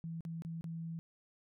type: tone with dropouts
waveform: sine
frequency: 164.81 Hz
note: E3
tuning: in tune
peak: -39 dBFS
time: 0.04-0.99 s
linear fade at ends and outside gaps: 0 ms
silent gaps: 0.207-0.251 / 0.421-0.449 / 0.61-0.642 s
effects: none